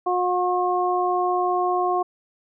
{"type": "harmonic tone", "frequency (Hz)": 360.5, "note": "F#4", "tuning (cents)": -45, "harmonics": [1, 2, 3], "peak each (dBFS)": [-24, -22, -25], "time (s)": [0.06, 2.03], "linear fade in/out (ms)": 10, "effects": []}